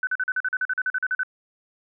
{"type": "tone bursts", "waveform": "sine", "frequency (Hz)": 1510, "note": "F#6", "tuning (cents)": 35, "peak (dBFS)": -21, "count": 15, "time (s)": [0.03, 1.233], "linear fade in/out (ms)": 2, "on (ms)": 41, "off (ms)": 42, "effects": []}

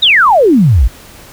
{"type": "exponential sweep", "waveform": "sine", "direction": "down", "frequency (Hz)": [3951, 49], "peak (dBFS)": -4, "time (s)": [0.02, 0.88], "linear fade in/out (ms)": 10, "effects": ["pink hiss -36 dBFS RMS until 1.32 s"]}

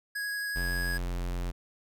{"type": "tone with vibrato", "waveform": "square", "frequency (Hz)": 1661.2, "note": "G#6", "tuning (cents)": 0, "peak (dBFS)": -32, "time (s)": [0.15, 0.98], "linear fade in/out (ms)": 10, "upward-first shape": "sine", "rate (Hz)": 11, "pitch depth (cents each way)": 8}
{"type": "tone", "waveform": "square", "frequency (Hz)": 44.13, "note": "F1", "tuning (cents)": 19, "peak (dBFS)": -31, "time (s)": [0.55, 1.52], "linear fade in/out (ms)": 20}
{"effects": []}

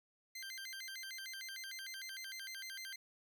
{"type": "tone with vibrato", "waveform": "20% pulse", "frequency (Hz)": 1807, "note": "A6", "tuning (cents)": 46, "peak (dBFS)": -40, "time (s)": [0.35, 2.96], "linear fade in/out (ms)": 5, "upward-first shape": "square", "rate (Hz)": 6.6, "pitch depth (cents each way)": 240, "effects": []}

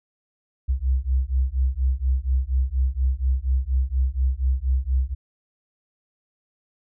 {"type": "beating tone pair", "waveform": "sine", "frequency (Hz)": [63, 67.2], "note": ["B1", "C2"], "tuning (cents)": [35, 47], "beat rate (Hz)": 4.2, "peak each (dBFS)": -22, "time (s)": [0.68, 5.15], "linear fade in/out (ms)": 20, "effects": []}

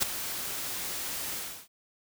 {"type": "noise with ADSR envelope", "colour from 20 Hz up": "white", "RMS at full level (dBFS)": -23, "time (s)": [0, 1.68], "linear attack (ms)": 25, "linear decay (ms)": 11, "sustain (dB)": -12, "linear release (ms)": 330, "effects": []}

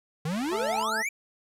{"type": "exponential sweep", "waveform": "square", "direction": "up", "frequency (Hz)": [146.8, 2400], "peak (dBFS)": -28, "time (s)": [0.25, 1.09], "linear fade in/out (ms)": 5}
{"type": "click train", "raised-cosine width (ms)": 0.3, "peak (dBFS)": -27, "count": 37, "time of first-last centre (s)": [0.32, 0.826], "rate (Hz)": 71.2}
{"type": "harmonic tone", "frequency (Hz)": 219.5, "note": "A3", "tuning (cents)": -4, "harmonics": [1, 2, 3, 4, 6], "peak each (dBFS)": [-39, -38, -36, -33, -38], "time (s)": [0.51, 1.03], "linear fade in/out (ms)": 20}
{"effects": ["low-pass 12000 Hz 12 dB/octave"]}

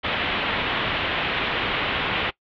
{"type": "low-pass noise", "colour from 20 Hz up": "white", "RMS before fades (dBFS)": -25, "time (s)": [0.03, 2.31], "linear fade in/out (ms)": 20, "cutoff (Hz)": 3400, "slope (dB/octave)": 48, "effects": ["noise-tail reverb RT60 0.1 s tail -21 dB re dry"]}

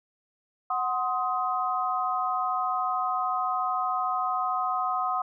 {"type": "chord", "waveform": "sine", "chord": "C diminished", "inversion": "second", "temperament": "equal with one note detuned", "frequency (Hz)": [740, 1046.5, 1257.5], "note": ["Gb5", "C6", "Eb6"], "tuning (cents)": [0, 0, 18], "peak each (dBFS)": [-29, -31, -28], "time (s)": [0.7, 5.22], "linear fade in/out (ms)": 5, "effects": []}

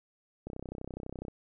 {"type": "click train", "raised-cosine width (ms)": 2, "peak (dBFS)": -26, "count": 27, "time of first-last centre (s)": [0.47, 1.282], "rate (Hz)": 32, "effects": []}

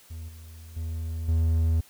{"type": "tone with level steps", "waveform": "triangle", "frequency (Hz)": 81.3, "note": "E2", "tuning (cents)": -23, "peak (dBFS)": [-33, -40, -27, -18], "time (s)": [0.1, 1.81], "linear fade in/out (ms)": 10, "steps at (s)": [0.28, 0.76, 1.28], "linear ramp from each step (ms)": 10, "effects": ["white hiss -55 dBFS RMS until 1.89 s"]}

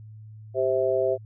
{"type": "chord", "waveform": "sine", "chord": "C major", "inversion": "second", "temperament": "just", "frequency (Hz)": [392.4, 523.3, 654.1], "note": ["G4", "C5", "E5"], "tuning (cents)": [2, 0, -14], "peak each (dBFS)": -25, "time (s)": [0.54, 1.18], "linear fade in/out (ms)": 50, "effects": ["added 108 Hz sine -41 dBFS peak until 1.25 s"]}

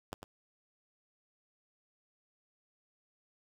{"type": "tone with echo", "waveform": "5% pulse", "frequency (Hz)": 103.83, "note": "G#2", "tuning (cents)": 0, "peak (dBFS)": -25, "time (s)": [0.12, 0.14], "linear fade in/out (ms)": 5, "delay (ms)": 100, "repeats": 1, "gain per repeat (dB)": -7, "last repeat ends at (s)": 0.24, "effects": []}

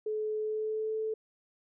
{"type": "tone with pitch glide", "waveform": "sine", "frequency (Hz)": [429.8, 437.8], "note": ["A4", "A4"], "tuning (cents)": [-41, -9], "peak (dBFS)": -30, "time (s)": [0.06, 1.14], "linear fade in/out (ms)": 5, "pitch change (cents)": 32, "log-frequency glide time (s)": [0.4, 0.97], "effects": []}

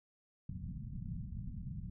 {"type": "low-pass noise", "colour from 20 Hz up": "white", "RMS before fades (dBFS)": -43, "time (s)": [0.49, 1.9], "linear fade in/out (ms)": 5, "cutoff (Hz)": 200, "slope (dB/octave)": 48, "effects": []}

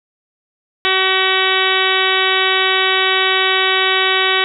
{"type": "harmonic tone", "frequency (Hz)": 378.7, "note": "F#4", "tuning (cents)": 40, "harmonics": [1, 2, 3, 4, 5, 6, 7, 8, 9, 10], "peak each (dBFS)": [-21, -24, -21, -22, -20, -21, -24, -21, -22, -22], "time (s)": [0.85, 4.44], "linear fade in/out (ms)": 0, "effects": []}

